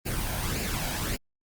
pink noise with flanger, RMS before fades -30 dBFS, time 0.05-1.17 s, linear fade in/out 20 ms, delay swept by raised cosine 0.41 to 1.3 ms, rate 1.8 Hz, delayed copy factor +0.55, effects Opus 32 kbps

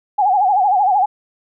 sine tone with vibrato, 784 Hz, G5, in tune, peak -11 dBFS, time 0.18-1.06 s, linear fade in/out 10 ms, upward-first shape sine, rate 13 Hz, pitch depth 130 cents each way, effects none

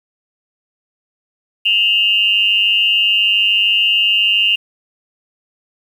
sine tone with amplitude modulation, 2803 Hz, F7, 6 cents sharp, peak -7 dBFS, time 1.65-4.56 s, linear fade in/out 10 ms, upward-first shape sine, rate 207 Hz, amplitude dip 80%, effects 7-bit

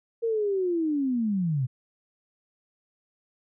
sine linear sweep, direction down, 467.4 to 120 Hz, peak -23 dBFS, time 0.22-1.67 s, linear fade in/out 20 ms, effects none

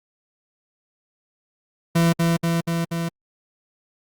40% pulse tone with echo, 167.6 Hz, E3, 29 cents sharp, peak -14 dBFS, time 1.95-2.13 s, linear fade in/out 10 ms, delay 240 ms, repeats 4, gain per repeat -2 dB, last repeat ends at 3.09 s, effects Opus 48 kbps

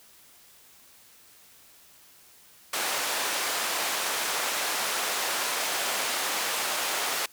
pink band-pass noise, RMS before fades -29 dBFS, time 2.73-7.26 s, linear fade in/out 5 ms, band 670 to 14000 Hz, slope 12 dB/octave, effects white hiss -55 dBFS RMS until 7.32 s

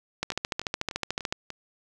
two click trains, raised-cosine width 0.2 ms, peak -10 / -19 dBFS, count 16 / 5, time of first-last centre 0.23-1.325 / 0.32-1.503 s, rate 13.7 / 3.38 Hz, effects none

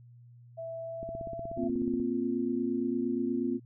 sine tone with pitch glide, 659.3 to 671.2 Hz, E5 to E5, 0 to +31 cents, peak -36 dBFS, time 0.57-1.69 s, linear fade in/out 20 ms, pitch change +31 cents, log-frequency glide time 0.82-1.43 s
click train, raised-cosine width 3 ms, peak -29 dBFS, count 17, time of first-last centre 1.03-2 s, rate 16.5 Hz
sine chord, Bb suspended second, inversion none, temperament equal, 233.1 / 261.6 / 349.2 Hz, Bb3 / C4 / F4, 0 / 0 / 0 cents, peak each -33 / -31 / -33 dBFS, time 1.56-3.6 s, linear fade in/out 50 ms
effects added 120 Hz sine -51 dBFS peak until 3.65 s

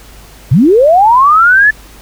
sine linear sweep, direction up, 103.7 to 1754 Hz, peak -3 dBFS, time 0.51-1.71 s, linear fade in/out 10 ms, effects added 50 Hz sine -36 dBFS peak until 2.01 s + pink hiss -38 dBFS RMS until 2.01 s

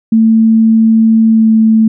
sine tone with pitch glide, 223.3 to 221.2 Hz, A3 to A3, +26 to +9 cents, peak -4 dBFS, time 0.12-1.88 s, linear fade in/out 5 ms, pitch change -17 cents, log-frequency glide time 1.29-1.49 s, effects none

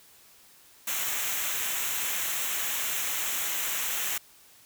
white noise with comb filter, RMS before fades -30 dBFS, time 0.87-4.18 s, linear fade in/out 5 ms, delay 0.21 ms, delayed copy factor -0.65, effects white hiss -56 dBFS RMS until 4.65 s

